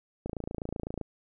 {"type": "click train", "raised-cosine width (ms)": 2, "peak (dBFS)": -21, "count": 22, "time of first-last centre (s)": [0.26, 1.013], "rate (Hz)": 27.9, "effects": []}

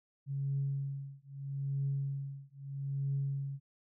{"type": "tone with tremolo", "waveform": "sine", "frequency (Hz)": 138.4, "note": "C#3", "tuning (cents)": -2, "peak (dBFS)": -29, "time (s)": [0.26, 3.6], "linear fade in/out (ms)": 50, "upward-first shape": "triangle", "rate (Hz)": 0.78, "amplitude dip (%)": 100, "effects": ["tanh soft clip ceiling -25 dBFS"]}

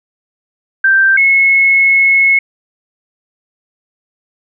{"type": "tone pair in turn", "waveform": "sine", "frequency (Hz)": [1568, 2183], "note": ["G6", "C#7"], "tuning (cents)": [0, -27], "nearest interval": "tritone", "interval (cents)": 573, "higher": "second", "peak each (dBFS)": -6, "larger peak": "neither", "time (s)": [[0.84, 1.17], [1.17, 2.39]], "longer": "second", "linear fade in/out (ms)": 5, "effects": []}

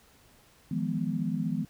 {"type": "chord", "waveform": "sine", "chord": "F half-diminished seventh", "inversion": "third", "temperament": "equal with one note detuned", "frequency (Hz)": [158.83, 174.61, 207.7, 246.9], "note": ["Eb3", "F3", "Ab3", "Cb4"], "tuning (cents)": [36, 0, 0, 0], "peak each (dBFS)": -33, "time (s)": [0.71, 1.65], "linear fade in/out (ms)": 5, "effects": ["pink hiss -60 dBFS RMS until 1.69 s"]}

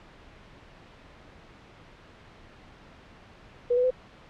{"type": "tone with pitch steps", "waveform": "sine", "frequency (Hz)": [485.9, 497.5, 509.5], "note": ["B4", "B4", "C5"], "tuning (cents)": [-28, 13, -46], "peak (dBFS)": -20, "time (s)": [3.7, 3.907], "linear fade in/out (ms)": 10, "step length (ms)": 69, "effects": ["pink hiss -51 dBFS RMS until 4.29 s", "low-pass 3000 Hz 12 dB/octave"]}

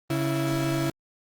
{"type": "tone pair together", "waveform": "35% pulse", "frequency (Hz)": [138.59, 329.6], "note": ["C#3", "E4"], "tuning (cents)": [0, 0], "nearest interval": "octave + minor third", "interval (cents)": 1500, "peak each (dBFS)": -25, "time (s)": [0.1, 0.9], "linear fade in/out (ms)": 2, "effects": ["Opus 24 kbps"]}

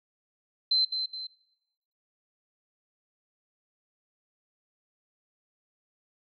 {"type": "tone with echo", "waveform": "sine", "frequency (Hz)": 4086, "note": "C8", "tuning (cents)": -42, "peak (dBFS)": -21, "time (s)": [0.71, 0.85], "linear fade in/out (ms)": 5, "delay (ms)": 210, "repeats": 2, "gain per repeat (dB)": -7, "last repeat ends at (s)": 1.27, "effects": ["noise-tail reverb RT60 1.0 s tail -22 dB re dry"]}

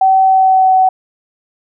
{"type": "tone with pitch glide", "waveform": "sine", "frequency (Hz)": [764, 753], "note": ["G5", "F#5"], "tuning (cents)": [-45, 30], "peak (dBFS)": -6, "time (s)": [0.01, 0.89], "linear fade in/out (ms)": 5, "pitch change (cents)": -25, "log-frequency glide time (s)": [0.24, 0.75], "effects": []}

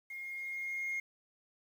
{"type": "tone with level ramp", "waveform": "sine", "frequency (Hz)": 2139, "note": "C7", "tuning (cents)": 38, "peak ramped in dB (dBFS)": [-41, -31], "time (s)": [0.1, 1], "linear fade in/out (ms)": 5, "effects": ["tanh soft clip ceiling -32 dBFS", "10-bit"]}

